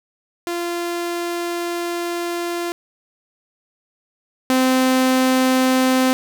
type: tone pair in turn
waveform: sawtooth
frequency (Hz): 345.3 / 258.7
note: F4 / C4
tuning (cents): -20 / -19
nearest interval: perfect fourth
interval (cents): 499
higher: first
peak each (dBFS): -18 / -10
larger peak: second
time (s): 0.47-2.72 / 4.5-6.13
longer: first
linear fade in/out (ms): 0
effects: none